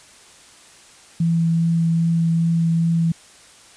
sine tone with vibrato, 166.1 Hz, E3, 13 cents sharp, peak -15 dBFS, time 1.2-3.12 s, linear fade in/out 5 ms, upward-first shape triangle, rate 2.5 Hz, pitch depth 10 cents each way, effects white hiss -47 dBFS RMS until 3.76 s + resampled to 22050 Hz

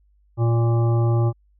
harmonic tone, 116.54 Hz, A#2, in tune, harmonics 1 / 3 / 5 / 7 / 9 / 10, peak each -16 / -26 / -32 / -33 / -41 / -37 dBFS, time 0.37-1.33 s, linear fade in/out 50 ms, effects added 50 Hz sine -56 dBFS peak until 1.59 s

